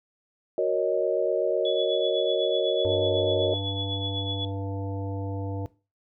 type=chord; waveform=sine; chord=D# minor seventh; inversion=first; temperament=equal; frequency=370 / 466.2 / 554.4 / 622.3 Hz; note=F#4 / A#4 / C#5 / D#5; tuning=0 / 0 / 0 / 0 cents; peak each=-27 dBFS; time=0.58-3.54 s; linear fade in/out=2 ms
type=tone with tremolo; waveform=sine; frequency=3406 Hz; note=G#7; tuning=43 cents sharp; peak=-28 dBFS; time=1.65-4.45 s; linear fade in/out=2 ms; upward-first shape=triangle; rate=8 Hz; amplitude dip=75%
type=harmonic tone; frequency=98 Hz; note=G2; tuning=in tune; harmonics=1 / 3 / 5 / 7 / 9; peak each=-30 / -35 / -38 / -43 / -44 dBFS; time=2.85-5.66 s; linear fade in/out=0 ms
effects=noise-tail reverb RT60 0.3 s tail -18 dB re dry